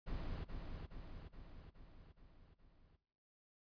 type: noise with echo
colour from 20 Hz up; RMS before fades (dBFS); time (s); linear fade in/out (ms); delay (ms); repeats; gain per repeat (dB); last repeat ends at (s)
brown; -43; 0.06-0.45; 20; 420; 6; -4; 2.97
effects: noise-tail reverb RT60 0.7 s tail -17 dB re dry + resampled to 11025 Hz